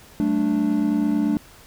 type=chord; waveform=triangle; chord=G suspended second; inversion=none; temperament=equal with one note detuned; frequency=190.97 / 220 / 293.7 Hz; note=G3 / A3 / D4; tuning=-45 / 0 / 0 cents; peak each=-25 / -20 / -19 dBFS; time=0.2-1.37 s; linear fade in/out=0 ms; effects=pink hiss -48 dBFS RMS until 1.66 s